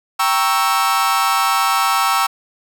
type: chord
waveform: 40% pulse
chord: G diminished seventh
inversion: none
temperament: equal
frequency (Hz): 784 / 932.3 / 1108.7 / 1318.5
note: G5 / Bb5 / Db6 / Fb6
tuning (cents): 0 / 0 / 0 / 0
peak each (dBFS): -20 / -21 / -19 / -17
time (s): 0.19-2.27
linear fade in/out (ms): 10
effects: none